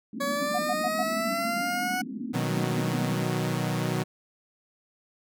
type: band-pass noise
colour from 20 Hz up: white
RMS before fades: -35 dBFS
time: 0.13-3.23 s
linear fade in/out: 5 ms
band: 200 to 270 Hz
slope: 48 dB/octave
type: linear sweep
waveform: 20% pulse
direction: up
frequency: 560 to 740 Hz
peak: -22 dBFS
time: 0.2-2.02 s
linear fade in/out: 10 ms
type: tone bursts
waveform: sine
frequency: 719 Hz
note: F#5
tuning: 50 cents flat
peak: -25 dBFS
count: 4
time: 0.54-1.032 s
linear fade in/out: 10 ms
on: 48 ms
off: 100 ms
type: chord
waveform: sawtooth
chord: B major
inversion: none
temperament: equal with one note detuned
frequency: 123.47 / 155.56 / 184.46 Hz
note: B2 / D#3 / F#3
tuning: 0 / 0 / -5 cents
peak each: -26 / -26 / -27 dBFS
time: 2.33-4.04 s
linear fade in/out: 20 ms
effects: none